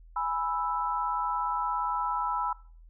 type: chord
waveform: sine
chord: E major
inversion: first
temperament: equal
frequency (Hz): 830.6 / 987.8 / 1318.5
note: G#5 / B5 / E6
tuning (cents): 0 / 0 / 0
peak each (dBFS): -34 / -30 / -32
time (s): 0.16-2.53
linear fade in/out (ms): 5
effects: noise-tail reverb RT60 0.4 s tail -20 dB re dry + added 41 Hz sine -49 dBFS peak until 2.89 s